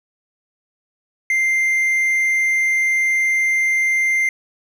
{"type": "tone", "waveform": "triangle", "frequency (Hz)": 2093, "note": "C7", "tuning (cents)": 0, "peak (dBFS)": -13, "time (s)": [1.3, 4.29], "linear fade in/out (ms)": 2, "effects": []}